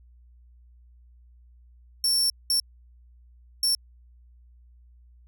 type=tone bursts at uneven times; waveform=sawtooth; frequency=5440 Hz; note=F8; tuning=46 cents flat; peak=-18 dBFS; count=3; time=2.04-2.3 / 2.5-2.6 / 3.63-3.75 s; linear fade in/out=2 ms; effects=added 60 Hz sine -51 dBFS peak until 5.27 s